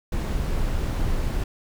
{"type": "noise", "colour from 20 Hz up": "brown", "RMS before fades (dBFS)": -24, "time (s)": [0.12, 1.44], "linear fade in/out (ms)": 5, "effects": []}